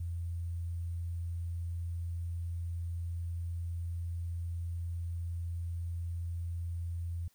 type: tone with sample-and-hold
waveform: sine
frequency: 85.2 Hz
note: F2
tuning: 42 cents flat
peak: -34 dBFS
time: 0-7.28 s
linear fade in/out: 5 ms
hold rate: 8820 Hz
effects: white hiss -70 dBFS RMS until 7.34 s